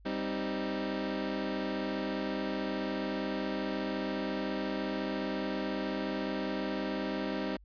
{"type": "chord", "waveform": "25% pulse", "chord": "C minor", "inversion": "second", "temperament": "equal", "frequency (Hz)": [196, 261.6, 311.1], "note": ["G3", "C4", "Eb4"], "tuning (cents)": [0, 0, 0], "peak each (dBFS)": -33, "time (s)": [0.05, 7.57], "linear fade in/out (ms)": 10, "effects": ["added 50 Hz sine -54 dBFS peak until 7.64 s", "resampled to 11025 Hz"]}